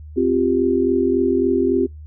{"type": "chord", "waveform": "sine", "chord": "C suspended fourth", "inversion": "none", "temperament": "just", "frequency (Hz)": [261.6, 348.8, 392.4], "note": ["C4", "F4", "G4"], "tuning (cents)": [0, -2, 2], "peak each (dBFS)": -19, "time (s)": [0.16, 1.87], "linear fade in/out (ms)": 20, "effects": ["noise-tail reverb RT60 0.2 s tail -26 dB re dry", "added 76 Hz sine -34 dBFS peak until 2.06 s"]}